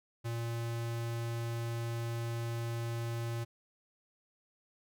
square tone, 116.54 Hz, A#2, in tune, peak -35 dBFS, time 0.24-3.45 s, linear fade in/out 20 ms, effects none

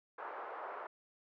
white band-pass noise, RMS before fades -45 dBFS, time 0.18-0.87 s, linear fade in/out 5 ms, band 470 to 1300 Hz, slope 24 dB/octave, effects none

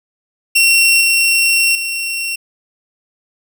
sawtooth tone with level steps, 2728 Hz, F7, 41 cents flat, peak -5 / -7 / -15 dBFS, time 0.55-2.36 s, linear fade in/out 10 ms, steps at 1.01 / 1.75 s, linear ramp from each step 2 ms, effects none

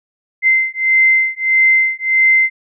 sine beating tone pair, 2075 / 2076.6 Hz, C7 / C7, -15 / -14 cents, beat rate 1.6 Hz, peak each -13 dBFS, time 0.42-2.5 s, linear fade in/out 50 ms, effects none

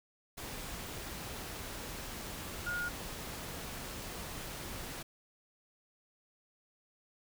sine tone in noise, 1431 Hz, F6, 42 cents sharp, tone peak -34 dBFS, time 2.66-2.89 s, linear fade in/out 10 ms, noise pink, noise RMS -43 dBFS, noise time 0.37-5.03 s, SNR +6 dB, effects none

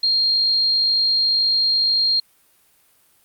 sine tone, 4217 Hz, C8, 13 cents sharp, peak -15 dBFS, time 0.03-2.2 s, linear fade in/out 5 ms, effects white hiss -58 dBFS RMS until 3.24 s + Opus 48 kbps

